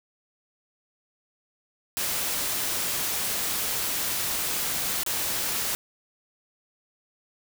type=noise with dropouts; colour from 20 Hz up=white; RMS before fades=-28 dBFS; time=1.97-5.75 s; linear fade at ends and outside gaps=0 ms; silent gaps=5.034-5.063 s; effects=none